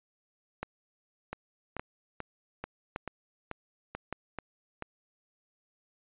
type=two click trains; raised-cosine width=0.5 ms; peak=-21 / -19 dBFS; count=9 / 4; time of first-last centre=1.33-4.823 / 0.63-4.127 s; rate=2.29 / 0.858 Hz; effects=resampled to 8000 Hz